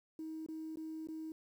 sine tone with dropouts, 317.1 Hz, D#4, 33 cents sharp, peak -40 dBFS, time 0.19-1.32 s, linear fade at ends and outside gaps 2 ms, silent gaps 0.463-0.486 / 0.758-0.771 / 1.072-1.086 s, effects tanh soft clip ceiling -37 dBFS + 11-bit

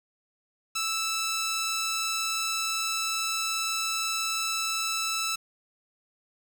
10% pulse tone, 1318.5 Hz, E6, in tune, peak -19 dBFS, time 0.75-5.36 s, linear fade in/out 10 ms, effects 8-bit

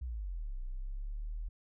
sine exponential two-way sweep, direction down then up, 66.5 to 30.53 to 40.98 Hz, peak -36 dBFS, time 0.01-1.49 s, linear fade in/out 10 ms, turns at 0.59 s, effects none

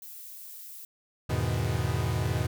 violet noise, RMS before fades -44 dBFS, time 0.02-0.85 s, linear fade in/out 2 ms
45% pulse chord, E major seventh, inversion none, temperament equal, 82.41 / 103.83 / 123.47 / 155.56 Hz, E2 / G#2 / B2 / D#3, 0 / 0 / 0 / 0 cents, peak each -32 / -31 / -30 / -35 dBFS, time 1.29-2.47 s, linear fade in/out 10 ms
effects none

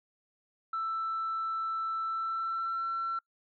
sine tone with pitch glide, 1326 to 1350 Hz, E6 to E6, +10 to +41 cents, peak -29 dBFS, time 0.73-3.19 s, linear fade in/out 5 ms, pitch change +31 cents, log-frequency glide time 2.03-2.84 s, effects noise-tail reverb RT60 0.1 s tail -24 dB re dry + tanh soft clip ceiling -27 dBFS

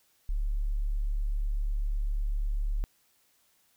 sine tone, 36 Hz, D1, 34 cents flat, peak -26 dBFS, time 0.29-2.84 s, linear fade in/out 0 ms, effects white hiss -68 dBFS RMS until 3.76 s

